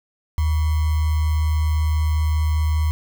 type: tone with sample-and-hold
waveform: sine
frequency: 77.6 Hz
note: D#2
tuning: 4 cents flat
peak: -16 dBFS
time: 0.38-2.91 s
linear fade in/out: 0 ms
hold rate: 1050 Hz
effects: none